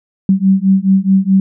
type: beating tone pair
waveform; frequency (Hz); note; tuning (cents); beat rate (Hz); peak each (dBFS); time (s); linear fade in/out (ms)
sine; 190 / 194.7; F#3 / G3; +46 / -12; 4.7; -11; 0.29-1.4; 2
effects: none